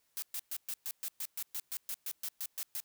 blue noise bursts, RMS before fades -38 dBFS, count 16, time 0.17-2.802 s, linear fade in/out 0 ms, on 52 ms, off 120 ms, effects white hiss -75 dBFS RMS until 2.84 s

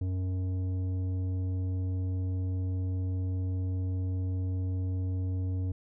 triangle tone with tanh clipping, 92.5 Hz, F#2, in tune, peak -30 dBFS, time 0.01-5.72 s, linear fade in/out 5 ms, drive 14 dB, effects none

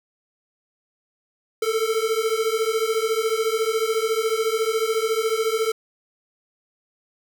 square beating tone pair, 437.5 / 451.5 Hz, A4 / A4, -10 / +45 cents, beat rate 14 Hz, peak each -24 dBFS, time 1.62-5.72 s, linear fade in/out 5 ms, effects none

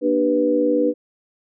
sine tone cluster, 240 / 298 / 391.3 / 491.8 Hz, B3 / D4 / G4 / B4, -49 / +25 / -3 / -7 cents, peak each -27 / -19 / -26 / -18 dBFS, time 0.01-0.94 s, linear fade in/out 50 ms, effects none

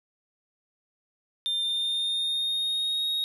triangle tone with pitch glide, 3600 to 3755 Hz, A7 to A#7, +39 to +12 cents, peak -24 dBFS, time 1.46-3.24 s, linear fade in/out 0 ms, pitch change +73 cents, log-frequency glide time 1.59-3.06 s, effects none

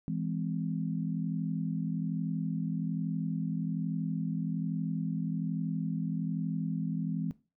sine chord, E augmented, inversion none, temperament just, 164.81 / 206 / 257.5 Hz, E3 / G#3 / B#3, 0 / -14 / -28 cents, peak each -33 / -36 / -37 dBFS, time 0.08-7.31 s, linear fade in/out 0 ms, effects noise-tail reverb RT60 0.3 s tail -17 dB re dry

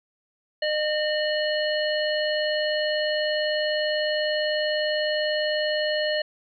harmonic tone with a mistuned harmonic, 609 Hz, D#5, 37 cents flat, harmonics 1 / 3 / 5 / 7, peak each -24 / -29 / -31 / -32 dBFS, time 0.62-6.22 s, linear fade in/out 5 ms, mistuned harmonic 5, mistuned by -56 cents, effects none

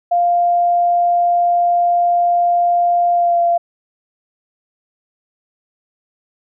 sine tone with pitch glide, 698.5 to 688.9 Hz, F5 to F5, 0 to -24 cents, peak -11 dBFS, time 0.11-3.58 s, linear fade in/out 10 ms, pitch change -24 cents, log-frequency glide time 3.14-3.39 s, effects none

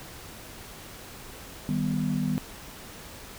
sine chord, Eb augmented, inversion none, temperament equal, 155.56 / 196 / 246.9 Hz, Eb3 / G3 / B3, 0 / 0 / 0 cents, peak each -29 dBFS, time 1.69-2.38 s, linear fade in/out 0 ms, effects pink hiss -44 dBFS RMS until 3.38 s

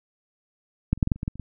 clicks, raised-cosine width 5 ms, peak -7 / -27 / -6 / -12 / -8 / -28 / -17 / -13 / -29 / -21 dBFS, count 10, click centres 0.93 / 0.976 / 1.028 / 1.074 / 1.118 / 1.16 / 1.231 / 1.279 / 1.356 / 1.397 s, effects none

